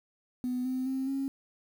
sine tone with pitch steps, 250 / 257 / 264.3 / 271.7 Hz, B3 / C4 / C4 / C#4, +21 / -31 / +18 / -35 cents, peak -28 dBFS, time 0.44-1.28 s, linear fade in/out 0 ms, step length 210 ms, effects tanh soft clip ceiling -25 dBFS + 9-bit

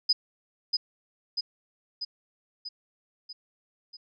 sine tone with echo, 4993 Hz, D#8, 5 cents sharp, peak -18 dBFS, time 0.09-0.13 s, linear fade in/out 10 ms, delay 640 ms, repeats 6, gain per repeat -4 dB, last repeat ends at 3.97 s, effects none

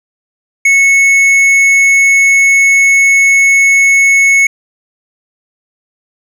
triangle tone with hard clipping, 2201 Hz, C#7, 13 cents flat, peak -6 dBFS, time 0.65-4.47 s, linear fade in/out 5 ms, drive 10 dB, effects none

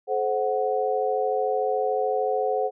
sine chord, F# diminished, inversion first, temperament equal with one note detuned, 429.7 / 523.3 / 740 Hz, A4 / C5 / F#5, -41 / 0 / 0 cents, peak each -26 dBFS, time 0.07-2.71 s, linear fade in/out 50 ms, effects none

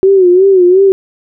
sine tone with vibrato, 373.1 Hz, F#4, 14 cents sharp, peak -3 dBFS, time 0.03-0.92 s, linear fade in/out 0 ms, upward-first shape sine, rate 2.8 Hz, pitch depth 95 cents each way, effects none

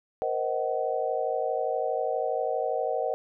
sine chord, C half-diminished seventh, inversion third, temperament just, 470.9 / 523.3 / 627.9 / 753.5 Hz, Bb4 / C5 / Eb5 / Gb5, +18 / 0 / +16 / +31 cents, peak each -31 dBFS, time 0.22-3.14 s, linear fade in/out 0 ms, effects none

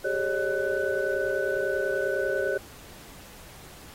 sine tone cluster, 388.1 / 418.2 / 544 / 606 / 1496 Hz, G4 / G#4 / C#5 / D#5 / F#6, -17 / +12 / -33 / -46 / +19 cents, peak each -30 / -33 / -29 / -32 / -31 dBFS, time 0.04-2.58 s, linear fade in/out 10 ms, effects pink hiss -48 dBFS RMS until 3.94 s + AAC 48 kbps

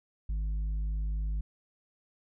sine tone with tanh clipping, 51.91 Hz, G#1, in tune, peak -30 dBFS, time 0.29-1.41 s, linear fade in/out 5 ms, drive 5 dB, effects none

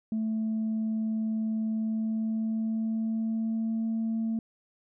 sine tone with pitch glide, 220 to 224.5 Hz, A3 to A3, 0 to +35 cents, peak -25 dBFS, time 0.12-4.39 s, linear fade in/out 2 ms, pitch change +35 cents, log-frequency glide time 1.7-3.85 s, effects tanh soft clip ceiling -24 dBFS

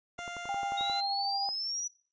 15% pulse tone, 698.5 Hz, F5, in tune, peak -32 dBFS, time 0.18-1.01 s, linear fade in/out 10 ms
click train, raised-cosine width 1 ms, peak -30 dBFS, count 9, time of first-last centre 0.19-0.898 s, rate 11.3 Hz
sine tone with tremolo, 797 Hz, G5, 28 cents sharp, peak -30 dBFS, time 0.49-1.49 s, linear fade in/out 0 ms, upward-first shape triangle, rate 13 Hz, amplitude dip 30%
sine exponential sweep, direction up, 3729 to 5920 Hz, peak -32 dBFS, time 0.77-1.88 s, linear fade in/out 10 ms
effects noise-tail reverb RT60 0.4 s tail -22 dB re dry + resampled to 16000 Hz

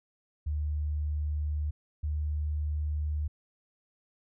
sine tone pair in turn, 75 / 75.28 Hz, D2 / D2, +37 / +43 cents, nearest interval unison, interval 6 cents, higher second, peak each -28 dBFS, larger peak neither, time 0.46-1.71 / 2.03-3.28 s, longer neither, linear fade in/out 10 ms, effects none

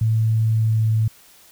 sine tone with pitch glide, 111.2 to 110.37 Hz, A2 to A2, +19 to +6 cents, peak -15 dBFS, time 0.01-1.08 s, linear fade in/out 5 ms, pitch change -13 cents, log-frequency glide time 0.42-0.88 s, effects white hiss -50 dBFS RMS until 1.51 s

